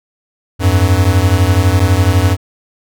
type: beating tone pair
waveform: square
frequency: 87.31 / 99.31 Hz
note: F2 / G2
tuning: 0 / +23 cents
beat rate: 12 Hz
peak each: -12 dBFS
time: 0.59-2.37 s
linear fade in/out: 50 ms
effects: none